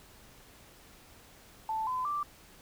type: tone with pitch steps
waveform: sine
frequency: 880 / 1016.7 / 1174.7 Hz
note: A5 / B5 / D6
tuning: 0 / +50 / 0 cents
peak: -30 dBFS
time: 1.69-2.23 s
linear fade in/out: 2 ms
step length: 180 ms
effects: pink hiss -56 dBFS RMS until 2.61 s